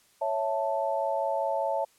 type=chord; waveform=sine; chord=A major; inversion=first; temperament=equal; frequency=554.4 / 659.3 / 880 Hz; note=C#5 / E5 / A5; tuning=0 / 0 / 0 cents; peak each=-30 dBFS; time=0.21-1.85 s; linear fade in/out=10 ms; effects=white hiss -63 dBFS RMS until 1.98 s + low-pass 12000 Hz 12 dB/octave